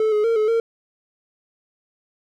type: tone with pitch steps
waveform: triangle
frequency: 436.2 / 422 / 458.9 / 429.4 / 458.2 Hz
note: A4 / G#4 / A#4 / A4 / A#4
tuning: -15 / +28 / -27 / -42 / -30 cents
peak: -14 dBFS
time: 0-0.6 s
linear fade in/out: 2 ms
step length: 120 ms
effects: none